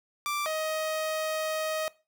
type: tone pair in turn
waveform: sawtooth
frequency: 1174.7 / 628.1 Hz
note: D6 / D#5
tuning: 0 / +16 cents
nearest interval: major seventh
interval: 1084 cents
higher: first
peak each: -25 dBFS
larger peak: neither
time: 0.26-0.46 / 0.46-1.88 s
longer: second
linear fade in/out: 0 ms
effects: noise-tail reverb RT60 0.3 s tail -20 dB re dry